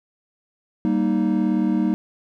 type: chord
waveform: triangle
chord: Eb major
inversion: first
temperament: just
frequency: 194.45 / 233.3 / 311.1 Hz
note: G3 / Bb3 / Eb4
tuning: -14 / +2 / 0 cents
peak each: -20 dBFS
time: 0.85-1.94 s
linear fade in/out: 0 ms
effects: none